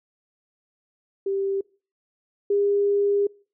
sine tone pair in turn, 392 / 404.4 Hz, G4 / G#4, 0 / -46 cents, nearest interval minor second, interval 54 cents, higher second, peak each -22 / -18 dBFS, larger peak second, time 1.26-1.61 / 2.5-3.27 s, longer second, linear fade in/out 5 ms, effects noise-tail reverb RT60 0.4 s tail -24 dB re dry

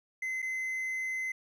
triangle tone with dropouts, 2052 Hz, C7, 34 cents flat, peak -30 dBFS, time 0.22-1.32 s, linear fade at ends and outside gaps 5 ms, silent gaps 0.42-0.425 s, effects none

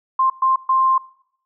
sine tone bursts at uneven times, 1052 Hz, C6, 9 cents sharp, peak -13 dBFS, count 3, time 0.19-0.3 / 0.42-0.56 / 0.69-0.98 s, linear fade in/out 5 ms, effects noise-tail reverb RT60 0.7 s tail -21 dB re dry

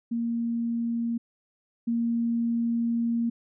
sine tone pair in turn, 233.1 / 233.1 Hz, A#3 / A#3, 0 / 0 cents, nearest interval unison, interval 0 cents, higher neither, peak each -25 / -23 dBFS, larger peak second, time 0.11-1.18 / 1.87-3.3 s, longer second, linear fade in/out 10 ms, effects none

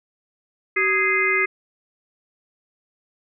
harmonic tone with a mistuned harmonic, 415.3 Hz, G#4, in tune, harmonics 1 / 3 / 4 / 5 / 6, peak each -25 / -27 / -26 / -19 / -27 dBFS, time 0.76-1.46 s, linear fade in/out 10 ms, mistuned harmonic 1, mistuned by -150 cents, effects none

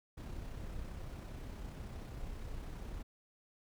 brown noise with amplitude modulation, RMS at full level -43 dBFS, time 0.17-3.03 s, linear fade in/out 10 ms, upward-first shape sine, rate 32.5 Hz, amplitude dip 30%, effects none

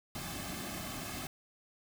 pink noise with comb filter, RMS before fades -41 dBFS, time 0.15-1.27 s, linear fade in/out 2 ms, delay 2.1 ms, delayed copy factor -0.7, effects none

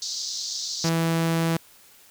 pink band-pass noise, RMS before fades -31 dBFS, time 0.02-0.89 s, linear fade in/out 0 ms, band 4100 to 6500 Hz, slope 48 dB/octave
sawtooth tone, 164.81 Hz, E3, in tune, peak -17 dBFS, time 0.84-1.57 s, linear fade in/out 5 ms
effects white hiss -53 dBFS RMS until 2.1 s

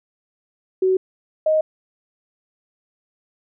sine tone pair in turn, 375.3 / 624.5 Hz, F#4 / D#5, +25 / +6 cents, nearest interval major sixth, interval 881 cents, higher second, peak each -14 dBFS, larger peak neither, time 0.82-0.97 / 1.46-1.61 s, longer neither, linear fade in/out 5 ms, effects none

